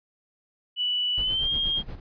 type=tone with pitch glide; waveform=sine; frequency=2960 to 3228 Hz; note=F#7 to G#7; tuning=0 to -50 cents; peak=-23 dBFS; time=0.76-1.83 s; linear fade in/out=50 ms; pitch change=+150 cents; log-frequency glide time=1.19-1.51 s
type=noise with tremolo; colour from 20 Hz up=brown; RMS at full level=-33 dBFS; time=1.17-2 s; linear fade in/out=5 ms; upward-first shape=sine; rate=8.4 Hz; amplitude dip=75%
effects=resampled to 11025 Hz